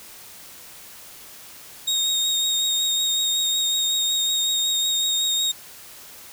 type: tone with vibrato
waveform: 30% pulse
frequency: 3729 Hz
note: A#7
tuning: in tune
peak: -17 dBFS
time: 1.87-5.52 s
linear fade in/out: 10 ms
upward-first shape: sine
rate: 5.4 Hz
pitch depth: 20 cents each way
effects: white hiss -43 dBFS RMS until 6.32 s